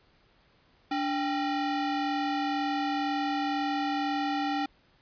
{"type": "ring-modulated tone", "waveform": "45% pulse", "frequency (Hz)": 540, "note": "C#5", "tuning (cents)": -45, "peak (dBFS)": -24, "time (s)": [0.91, 4.66], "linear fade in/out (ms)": 5, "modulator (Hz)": 249, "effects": ["pink hiss -64 dBFS RMS until 5.01 s", "resampled to 11025 Hz"]}